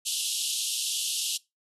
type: band-pass noise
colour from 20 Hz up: pink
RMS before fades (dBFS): -30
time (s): 0.05-1.38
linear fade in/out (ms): 20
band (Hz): 2800 to 12000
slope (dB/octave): 96
effects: noise-tail reverb RT60 0.2 s tail -21 dB re dry